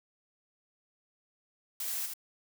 blue noise with echo, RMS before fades -36 dBFS, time 1.8-2.06 s, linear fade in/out 2 ms, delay 77 ms, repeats 1, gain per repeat -4 dB, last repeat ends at 2.137 s, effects none

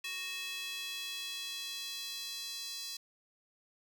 square tone with high-pass filter sweep, 370.6 Hz, F#4, 3 cents sharp, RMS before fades -41 dBFS, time 0.04-2.97 s, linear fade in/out 5 ms, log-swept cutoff 2700 to 4400 Hz, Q 2.6, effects none

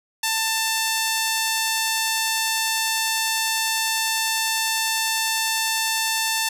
sawtooth tone with band-pass filter, 890 Hz, A5, 20 cents sharp, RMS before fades -23 dBFS, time 0.23-6.49 s, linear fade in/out 5 ms, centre 7100 Hz, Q 0.53, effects none

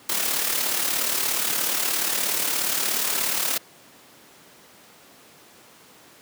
white noise with amplitude modulation, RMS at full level -22 dBFS, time 0.09-3.58 s, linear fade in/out 5 ms, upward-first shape sine, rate 36.9 Hz, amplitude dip 50%, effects pink hiss -50 dBFS RMS until 6.21 s + high-pass 200 Hz 12 dB/octave

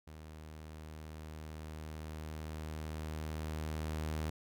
sawtooth tone with level ramp, 77.78 Hz, D#2, in tune, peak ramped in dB -45 to -31 dBFS, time 0.07-4.3 s, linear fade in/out 5 ms, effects none

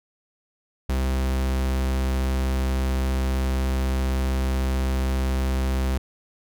45% pulse tone, 65.41 Hz, C2, in tune, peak -21 dBFS, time 0.89-5.98 s, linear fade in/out 5 ms, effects none

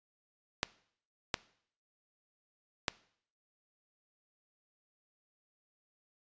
clicks, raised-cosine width 0.2 ms, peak -11 dBFS, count 3, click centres 0.631 / 1.342 / 2.882 s, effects noise-tail reverb RT60 0.6 s tail -20 dB re dry + resampled to 16000 Hz

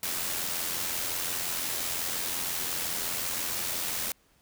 white noise with amplitude modulation, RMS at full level -30 dBFS, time 0.03-4.12 s, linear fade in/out 2 ms, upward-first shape sine, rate 85.7 Hz, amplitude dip 40%, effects pink hiss -65 dBFS RMS until 4.41 s

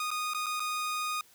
sawtooth tone with dropouts, 1236 Hz, D#6, 12 cents flat, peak -27 dBFS, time 0-1.21 s, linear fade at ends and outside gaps 2 ms, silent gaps 0.106-0.113 / 0.336-0.346 / 0.461-0.465 / 0.597-0.602 s, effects white hiss -60 dBFS RMS until 1.34 s

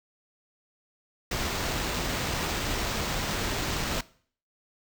pink noise with sample-and-hold, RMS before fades -30 dBFS, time 1.31-4.01 s, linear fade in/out 5 ms, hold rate 11025 Hz, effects noise-tail reverb RT60 0.5 s tail -20 dB re dry

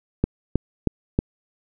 click train, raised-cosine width 3 ms, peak -5 dBFS, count 4, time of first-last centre 0.24-1.189 s, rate 3.16 Hz, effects none

